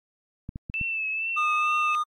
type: clicks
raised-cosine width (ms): 5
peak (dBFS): -22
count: 4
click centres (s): 0.491 / 0.559 / 0.699 / 0.813
type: tone with vibrato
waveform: sine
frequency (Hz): 2637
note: E7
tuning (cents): 0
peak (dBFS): -26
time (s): 0.74-1.95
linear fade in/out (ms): 0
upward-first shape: triangle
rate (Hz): 2.2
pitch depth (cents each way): 49
type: tone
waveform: triangle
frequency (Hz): 1221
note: D#6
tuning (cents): -33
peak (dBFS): -21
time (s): 1.36-2.04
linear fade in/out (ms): 20
effects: AAC 48 kbps